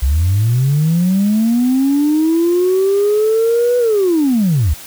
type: linear two-way sweep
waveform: sine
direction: up then down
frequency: 61.74 to 493.9 to 61.74 Hz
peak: -9 dBFS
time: 0.02-4.74 s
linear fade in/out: 10 ms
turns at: 3.78 s
effects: tanh soft clip ceiling -7 dBFS + white hiss -34 dBFS RMS until 4.86 s